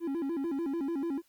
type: tone with vibrato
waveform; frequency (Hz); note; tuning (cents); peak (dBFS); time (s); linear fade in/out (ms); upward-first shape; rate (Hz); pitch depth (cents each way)
triangle; 304.4; D#4; -38; -28; 0-1.22; 50; square; 6.8; 180
effects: white hiss -69 dBFS RMS until 1.28 s + Opus 24 kbps